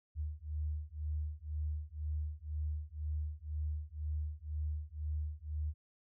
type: beating tone pair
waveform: sine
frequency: 75 / 77 Hz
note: D2 / D#2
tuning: +37 / -17 cents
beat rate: 2 Hz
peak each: -39 / -39 dBFS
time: 0.15-5.74 s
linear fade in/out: 50 ms
effects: none